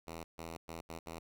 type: tone bursts at uneven times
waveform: 5% pulse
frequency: 82.5 Hz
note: E2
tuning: 2 cents sharp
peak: -32 dBFS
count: 5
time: 0.07-0.24 / 0.38-0.57 / 0.68-0.81 / 0.89-0.99 / 1.06-1.19 s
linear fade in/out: 5 ms
effects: none